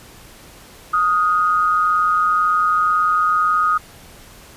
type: tone pair together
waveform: sine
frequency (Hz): 1244.5 / 1422.6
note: D#6 / F6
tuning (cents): 0 / +32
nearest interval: major second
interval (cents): 232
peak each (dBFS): -14 / -23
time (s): 0.93-3.78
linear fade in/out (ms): 10
effects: pink hiss -43 dBFS RMS until 4.56 s + resampled to 32000 Hz